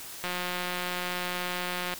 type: click train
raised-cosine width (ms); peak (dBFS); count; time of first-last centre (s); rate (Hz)
0.3; -16; 305; 0.24-1.938; 179
effects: white hiss -42 dBFS RMS until 1.99 s